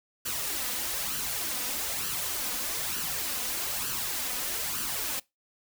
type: noise with flanger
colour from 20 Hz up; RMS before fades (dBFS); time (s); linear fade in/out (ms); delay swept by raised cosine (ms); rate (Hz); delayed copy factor
white; -32; 0.25-5.2; 10; 0.67 to 4.07; 1.1; +0.6
effects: noise-tail reverb RT60 0.2 s tail -23 dB re dry